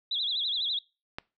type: tone with vibrato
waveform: sine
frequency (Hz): 3628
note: A#7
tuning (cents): -48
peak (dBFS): -27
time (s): 0.11-0.79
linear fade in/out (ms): 5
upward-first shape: sine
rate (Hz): 12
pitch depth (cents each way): 180
type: click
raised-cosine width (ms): 0.3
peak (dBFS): -18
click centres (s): 1.185
effects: noise-tail reverb RT60 0.3 s tail -24 dB re dry